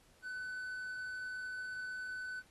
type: tone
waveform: triangle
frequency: 1505 Hz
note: F#6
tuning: 29 cents sharp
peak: -38 dBFS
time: 0.22-2.43 s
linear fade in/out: 50 ms
effects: pink hiss -67 dBFS RMS until 2.5 s + AAC 32 kbps